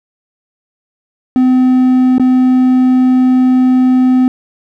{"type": "tone with dropouts", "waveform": "triangle", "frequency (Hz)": 255.3, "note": "C4", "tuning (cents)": -42, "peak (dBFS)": -4, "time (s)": [1.36, 4.28], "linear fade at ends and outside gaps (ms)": 1, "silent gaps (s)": [2.182, 2.197], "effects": []}